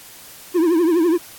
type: tone with vibrato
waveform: triangle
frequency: 336.7 Hz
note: E4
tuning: 37 cents sharp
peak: -11 dBFS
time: 0.54-1.18 s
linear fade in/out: 20 ms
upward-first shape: triangle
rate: 12 Hz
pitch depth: 150 cents each way
effects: white hiss -41 dBFS RMS until 1.38 s + AAC 64 kbps